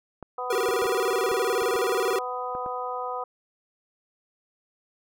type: clicks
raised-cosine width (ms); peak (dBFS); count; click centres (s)
1; -24; 9; 0.227 / 0.689 / 0.822 / 0.856 / 1.315 / 1.62 / 1.756 / 2.551 / 2.662
type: harmonic tone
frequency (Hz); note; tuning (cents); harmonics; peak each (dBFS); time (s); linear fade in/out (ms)
249.5; B3; +18; 2 / 3 / 4 / 5; -34 / -34 / -34 / -34; 0.38-3.24; 5
type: tone with vibrato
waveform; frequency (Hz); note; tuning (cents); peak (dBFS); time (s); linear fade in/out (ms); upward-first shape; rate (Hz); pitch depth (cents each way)
square; 427.4; G#4; +50; -24; 0.5-2.19; 5; square; 19; 190
effects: none